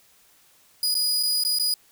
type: tone with dropouts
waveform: sawtooth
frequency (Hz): 4929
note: D#8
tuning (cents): -17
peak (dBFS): -18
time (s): 0.83-1.74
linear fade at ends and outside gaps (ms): 2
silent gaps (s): 0.943-0.951 / 1.229-1.233 / 1.437-1.449 / 1.587-1.597
effects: white hiss -58 dBFS RMS until 1.91 s